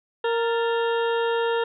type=harmonic tone with a mistuned harmonic; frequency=463.7 Hz; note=A#4; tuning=9 cents flat; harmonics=1 / 2 / 3 / 4 / 6 / 7 / 8; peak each=-22 / -28 / -32 / -34 / -38 / -39 / -40 dBFS; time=0.24-1.64 s; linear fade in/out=5 ms; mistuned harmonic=4; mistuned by=-89 cents; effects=none